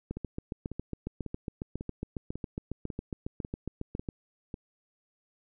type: two click trains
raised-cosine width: 3 ms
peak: -21 / -24 dBFS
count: 30 / 9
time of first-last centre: 0.11-4.088 / 0.17-4.542 s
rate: 7.29 / 1.83 Hz
effects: none